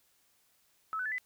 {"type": "tone with pitch steps", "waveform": "sine", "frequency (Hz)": [1299, 1500.8, 1734, 2003], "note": ["E6", "F#6", "A6", "B6"], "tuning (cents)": [-26, 24, -26, 24], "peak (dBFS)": -32, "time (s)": [0.93, 1.182], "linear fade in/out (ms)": 0, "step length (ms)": 63, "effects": ["white hiss -70 dBFS RMS until 1.25 s"]}